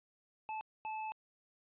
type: tone bursts at uneven times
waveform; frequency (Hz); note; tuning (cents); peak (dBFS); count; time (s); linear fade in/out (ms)
square; 870; A5; -20; -39; 2; 0.49-0.61 / 0.85-1.12; 0
effects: resampled to 8000 Hz